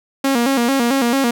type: tone with vibrato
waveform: sawtooth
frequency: 254.1 Hz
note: B3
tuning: 49 cents sharp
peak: -10 dBFS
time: 0.24-1.31 s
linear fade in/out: 5 ms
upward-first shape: square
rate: 4.5 Hz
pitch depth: 120 cents each way
effects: none